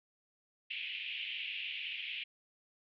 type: band-pass noise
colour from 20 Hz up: pink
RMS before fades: -41 dBFS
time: 0.7-2.24 s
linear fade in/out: 10 ms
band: 2400 to 3100 Hz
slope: 48 dB/octave
effects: none